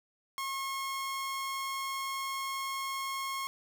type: tone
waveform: sawtooth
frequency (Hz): 1083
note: C#6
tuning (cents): -41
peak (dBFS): -30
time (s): 0.38-3.47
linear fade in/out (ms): 0
effects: none